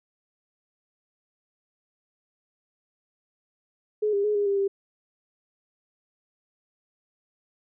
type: tone with pitch steps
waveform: sine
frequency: 424 / 401.7 / 420.6 / 408.5 / 398.3 / 394.8 Hz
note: G#4 / G4 / G#4 / G#4 / G4 / G4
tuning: +36 / +42 / +22 / -29 / +28 / +12 cents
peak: -21 dBFS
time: 4.02-4.68 s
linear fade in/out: 10 ms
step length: 110 ms
effects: none